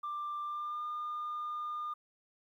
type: tone with pitch glide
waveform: sine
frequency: 1184 to 1211.7 Hz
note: D6 to D#6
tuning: +14 to -46 cents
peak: -34 dBFS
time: 0.03-1.94 s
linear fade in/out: 10 ms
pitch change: +40 cents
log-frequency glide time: 0.44-0.85 s
effects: tanh soft clip ceiling -33 dBFS + 12-bit